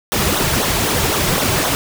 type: noise with flanger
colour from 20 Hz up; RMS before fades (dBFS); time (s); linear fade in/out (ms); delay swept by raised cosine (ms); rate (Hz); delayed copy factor
pink; -17; 0.12-1.75; 0; 0.4 to 4.1; 3.9; -0.75
effects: none